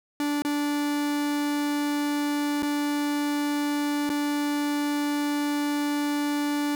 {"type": "tone with dropouts", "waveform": "45% pulse", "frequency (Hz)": 291.7, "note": "D4", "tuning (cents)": -12, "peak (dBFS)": -24, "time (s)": [0.2, 6.75], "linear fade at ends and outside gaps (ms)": 1, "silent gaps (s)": [[0.421, 0.449], [2.624, 2.63], [4.093, 4.1]], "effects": []}